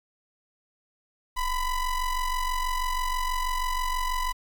square ring-modulated tone, 493.9 Hz, B4, in tune, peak -23 dBFS, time 1.36-4.33 s, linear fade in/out 20 ms, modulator 517 Hz, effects 9-bit

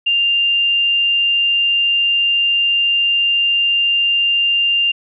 sine tone, 2794 Hz, F7, in tune, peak -12 dBFS, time 0.06-4.92 s, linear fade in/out 10 ms, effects none

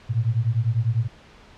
sine beating tone pair, 109.8 / 119.8 Hz, A2 / A#2, -3 / +48 cents, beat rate 10 Hz, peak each -22 dBFS, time 0.09-1.08 s, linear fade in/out 20 ms, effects pink hiss -49 dBFS RMS until 1.57 s + low-pass 4000 Hz 12 dB/octave

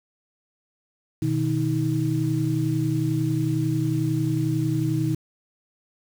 sine tone cluster, 122.8 / 153.9 / 317.7 Hz, B2 / D#3 / D#4, -9 / -19 / +36 cents, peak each -25 dBFS, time 1.22-5.15 s, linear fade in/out 5 ms, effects 7-bit

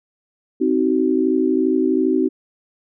sine chord, C diminished, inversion none, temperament just, 261.6 / 314 / 376.7 Hz, C4 / Eb4 / Gb4, 0 / +16 / +31 cents, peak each -19 dBFS, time 0.6-2.29 s, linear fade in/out 20 ms, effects none

